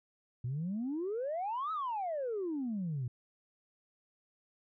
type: exponential two-way sweep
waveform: sine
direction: up then down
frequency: 116.54 to 1315 to 116.54 Hz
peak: -32 dBFS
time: 0.44-3.08 s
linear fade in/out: 5 ms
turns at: 1.72 s
effects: tanh soft clip ceiling -30 dBFS